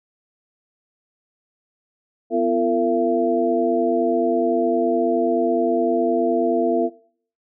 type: tone cluster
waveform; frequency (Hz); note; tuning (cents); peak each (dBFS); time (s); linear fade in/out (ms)
sine; 251.3 / 340.9 / 454.9 / 677; B3 / F4 / A#4 / E5; +30 / -42 / -42 / +46; -24 / -22 / -21 / -22; 2.3-6.9; 50
effects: noise-tail reverb RT60 0.5 s tail -17 dB re dry